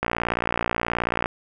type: click train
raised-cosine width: 0.5 ms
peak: -7 dBFS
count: 73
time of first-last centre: 0.03-1.259 s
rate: 58.6 Hz
effects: none